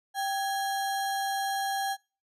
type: tone with sample-and-hold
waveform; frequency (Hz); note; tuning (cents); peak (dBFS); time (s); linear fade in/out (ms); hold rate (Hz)
sine; 784; G5; 0; -27; 0.14-1.97; 50; 2450
effects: noise-tail reverb RT60 0.3 s tail -22 dB re dry + resampled to 32000 Hz